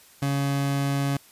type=tone; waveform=30% pulse; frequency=139.7 Hz; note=C#3; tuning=14 cents sharp; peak=-20 dBFS; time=0.22-1.17 s; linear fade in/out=5 ms; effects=white hiss -53 dBFS RMS until 1.31 s + resampled to 32000 Hz